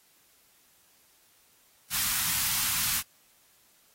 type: band-stop noise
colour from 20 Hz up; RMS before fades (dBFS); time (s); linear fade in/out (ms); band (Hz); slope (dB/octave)
white; -28; 1.9-3.03; 50; 220 to 940; 24
effects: white hiss -63 dBFS RMS until 3.94 s + AAC 48 kbps